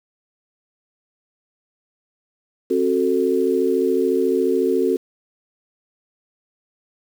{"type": "chord", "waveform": "sine", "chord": "F# diminished", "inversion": "second", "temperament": "just", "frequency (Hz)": [266.4, 370, 444], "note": ["C4", "F#4", "A4"], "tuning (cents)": [31, 0, 16], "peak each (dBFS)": [-22, -19, -20], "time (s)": [2.7, 4.97], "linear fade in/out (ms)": 10, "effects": ["7-bit"]}